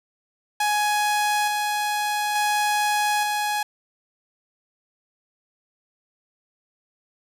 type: tone with tremolo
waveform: sawtooth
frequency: 836 Hz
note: G#5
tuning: 11 cents sharp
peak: -16 dBFS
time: 0.6-3.63 s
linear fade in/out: 5 ms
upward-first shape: square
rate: 0.57 Hz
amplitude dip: 25%
effects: resampled to 32000 Hz + 7-bit